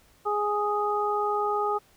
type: harmonic tone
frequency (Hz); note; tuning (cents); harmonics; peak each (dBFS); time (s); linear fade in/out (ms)
415.3; G#4; 0; 1 / 2 / 3; -28 / -28 / -28; 0.25-1.79; 20
effects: pink hiss -60 dBFS RMS until 1.96 s